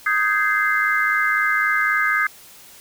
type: chord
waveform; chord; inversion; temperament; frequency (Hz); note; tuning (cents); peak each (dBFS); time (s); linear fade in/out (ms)
sine; Ab major seventh; second; just; 1245.9 / 1557.4 / 1661.2 / 2077; Eb6 / G6 / Ab6 / C7; +2 / -12 / 0 / -13; -22; 0.06-2.27; 5
effects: white hiss -45 dBFS RMS until 2.8 s